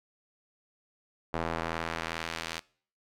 square tone with band-pass filter sweep, 41.2 Hz, E1, in tune, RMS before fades -35 dBFS, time 1.33-2.6 s, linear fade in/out 10 ms, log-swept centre 800 to 3800 Hz, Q 0.72, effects noise-tail reverb RT60 0.5 s tail -23 dB re dry

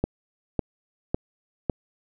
click train, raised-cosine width 2 ms, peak -9 dBFS, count 4, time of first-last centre 0.04-1.697 s, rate 1.81 Hz, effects none

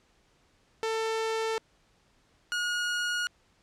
sawtooth tone pair in turn, 445.8 / 1441.7 Hz, A4 / F#6, +23 / -45 cents, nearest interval octave + minor sixth, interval 2032 cents, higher second, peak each -24 dBFS, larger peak neither, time 0.83-1.58 / 2.52-3.27 s, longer neither, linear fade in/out 0 ms, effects pink hiss -66 dBFS RMS until 3.62 s + low-pass 7000 Hz 12 dB/octave

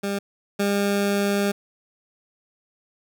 20% pulse tone pair in turn, 200 / 201.3 Hz, G3 / G3, +35 / +46 cents, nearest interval unison, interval 11 cents, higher second, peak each -19 / -15 dBFS, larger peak second, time 0.03-0.19 / 0.59-1.52 s, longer second, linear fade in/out 10 ms, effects none

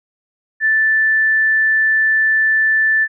sine tone, 1760 Hz, A6, in tune, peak -11 dBFS, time 0.6-3.08 s, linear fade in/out 50 ms, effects none

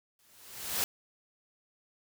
white noise with exponential growth, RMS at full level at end -28 dBFS, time 0.19-0.84 s, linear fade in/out 1 ms, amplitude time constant 140 ms, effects none

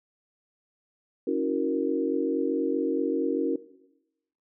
sine chord, F# dominant seventh, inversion second, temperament equal with one note detuned, 277.2 / 321.9 / 370 / 466.2 Hz, C#4 / E4 / F#4 / A#4, 0 / -41 / 0 / 0 cents, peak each -29 dBFS, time 1.27-3.56 s, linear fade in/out 5 ms, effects noise-tail reverb RT60 0.9 s tail -17 dB re dry

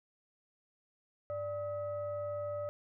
sine tone with frequency modulation, 587.3 Hz, D5, in tune, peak -35 dBFS, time 1.3-2.69 s, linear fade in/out 0 ms, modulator 687 Hz, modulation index 0.5, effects none

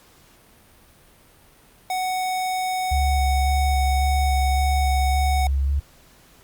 square tone, 743 Hz, F#5, 7 cents sharp, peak -23 dBFS, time 1.9-5.47 s, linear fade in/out 2 ms
sine tone with vibrato, 69.3 Hz, C#2, in tune, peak -18 dBFS, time 2.91-5.8 s, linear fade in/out 10 ms, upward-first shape square, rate 1.8 Hz, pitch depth 25 cents each way
effects pink hiss -53 dBFS RMS until 6.43 s + Opus 48 kbps

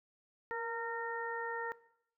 harmonic tone with a mistuned harmonic, 459.1 Hz, A#4, 26 cents flat, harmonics 1 / 2 / 3 / 4, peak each -40 / -41 / -44 / -42 dBFS, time 0.51-1.72 s, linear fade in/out 0 ms, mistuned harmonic 1, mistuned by +33 cents, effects noise-tail reverb RT60 0.7 s tail -19 dB re dry

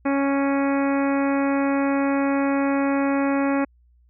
harmonic tone, 277.2 Hz, C#4, in tune, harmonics 1 / 2 / 3 / 4 / 5 / 6 / 7 / 8 / 9, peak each -20 / -26 / -30 / -32 / -34 / -36 / -37 / -38 / -39 dBFS, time 0.05-3.65 s, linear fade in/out 10 ms, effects added 60 Hz sine -54 dBFS peak until 4.09 s

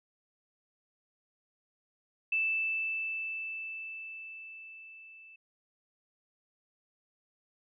sine tone with level ramp, 2641 Hz, E7, 3 cents sharp, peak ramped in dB -26 to -51 dBFS, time 2.32-5.36 s, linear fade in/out 5 ms, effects none

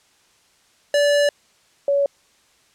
square / sine tone pair in turn, 579 / 563.2 Hz, D5 / C#5, -25 / +27 cents, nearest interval unison, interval 48 cents, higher first, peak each -15 dBFS, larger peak neither, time 0.94-1.29 / 1.88-2.06 s, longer first, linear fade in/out 2 ms, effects white hiss -58 dBFS RMS until 2.74 s + low-pass 8000 Hz 12 dB/octave

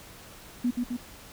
sine tone with echo, 244 Hz, B3, 21 cents flat, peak -22 dBFS, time 0.64-0.71 s, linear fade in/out 10 ms, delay 130 ms, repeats 2, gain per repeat -3 dB, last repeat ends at 0.97 s, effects pink hiss -48 dBFS RMS until 1.32 s

